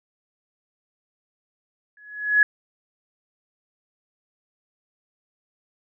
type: tone with exponential growth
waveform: sine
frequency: 1688 Hz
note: G#6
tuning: 28 cents sharp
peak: -10 dBFS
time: 1.97-2.43 s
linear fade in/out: 2 ms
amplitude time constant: 100 ms
effects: none